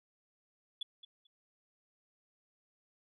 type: tone with echo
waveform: sine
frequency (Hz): 3429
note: A7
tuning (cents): -45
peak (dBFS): -34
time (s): 0.81-0.83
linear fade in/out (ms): 5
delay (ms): 220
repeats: 2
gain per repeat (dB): -15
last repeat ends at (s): 1.27
effects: tanh soft clip ceiling -32 dBFS